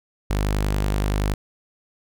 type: tone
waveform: sawtooth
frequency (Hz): 50.6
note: G#1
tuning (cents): -44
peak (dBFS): -16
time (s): 0.3-1.34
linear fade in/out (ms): 5
effects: none